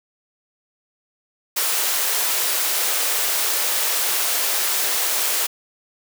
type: high-pass noise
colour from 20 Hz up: white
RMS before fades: -21 dBFS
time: 1.56-5.47 s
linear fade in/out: 10 ms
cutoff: 390 Hz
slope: 24 dB/octave
effects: none